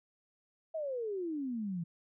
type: exponential sweep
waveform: sine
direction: down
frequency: 659.3 to 162.7 Hz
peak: -34 dBFS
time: 0.74-1.84 s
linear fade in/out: 10 ms
effects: none